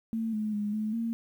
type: tone with pitch steps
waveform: sine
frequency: 225.2 / 214 / 207.5 / 215.1 / 229.5 Hz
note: A3 / A3 / G#3 / A3 / A#3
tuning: +40 / -48 / -1 / -39 / -27 cents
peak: -28 dBFS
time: 0.13-1.13 s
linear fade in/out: 0 ms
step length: 200 ms
effects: 10-bit